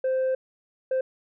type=tone bursts at uneven times; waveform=sine; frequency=521 Hz; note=C5; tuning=7 cents flat; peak=-19 dBFS; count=2; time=0.04-0.35 / 0.91-1.01 s; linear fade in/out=5 ms; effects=tanh soft clip ceiling -21 dBFS